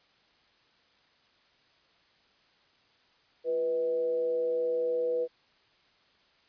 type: tone with frequency modulation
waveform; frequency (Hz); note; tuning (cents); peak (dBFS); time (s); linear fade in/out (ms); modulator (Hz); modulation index
sine; 492.1; B4; -6; -26; 3.44-5.28; 50; 145; 0.35
effects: white hiss -65 dBFS RMS until 6.48 s + resampled to 11025 Hz